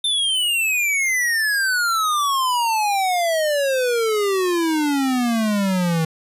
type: exponential sweep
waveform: square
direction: down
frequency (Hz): 3600 to 158.9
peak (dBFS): -18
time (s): 0.04-6.05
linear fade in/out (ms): 5
effects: resampled to 32000 Hz